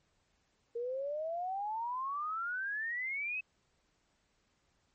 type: exponential sweep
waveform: sine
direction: up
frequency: 461.9 to 2600 Hz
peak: -34 dBFS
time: 0.75-3.41 s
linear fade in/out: 10 ms
effects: pink hiss -75 dBFS RMS until 4.94 s + MP3 32 kbps